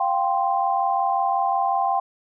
sine chord, F suspended second, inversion none, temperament equal, 698.5 / 784 / 1046.5 Hz, F5 / G5 / C6, 0 / 0 / 0 cents, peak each -25 / -21 / -25 dBFS, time 0-2 s, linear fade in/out 5 ms, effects none

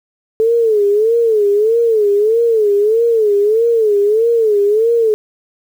sine tone with vibrato, 435.1 Hz, A4, 19 cents flat, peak -9 dBFS, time 0.4-5.14 s, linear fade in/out 0 ms, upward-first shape sine, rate 1.6 Hz, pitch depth 130 cents each way, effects 7-bit

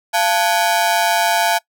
sawtooth ring-modulated tone, 786 Hz, G5, 4 cents sharp, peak -7 dBFS, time 0.13-1.59 s, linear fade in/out 20 ms, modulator 96.9 Hz, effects noise-tail reverb RT60 0.1 s tail -22 dB re dry

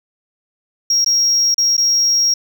sine tone with dropouts, 5600 Hz, F8, 4 cents sharp, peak -9 dBFS, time 0.9-2.34 s, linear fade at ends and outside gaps 5 ms, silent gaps 1.046-1.061 / 1.544-1.58 / 1.768-1.778 s, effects tanh soft clip ceiling -10 dBFS + 8-bit

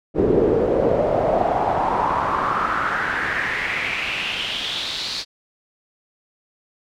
brown noise with band-pass filter sweep, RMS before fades -21 dBFS, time 0.14-5.25 s, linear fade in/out 50 ms, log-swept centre 370 to 4500 Hz, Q 4.5, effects none

